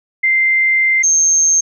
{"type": "tone pair in turn", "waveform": "sine", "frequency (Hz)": [2087, 6382], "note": ["C7", "G8"], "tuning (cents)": [-5, 30], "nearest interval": "octave + perfect fifth", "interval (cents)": 1935, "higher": "second", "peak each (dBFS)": [-10, -9], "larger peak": "second", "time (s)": [[0.23, 1.03], [1.03, 1.61]], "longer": "first", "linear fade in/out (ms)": 10, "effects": []}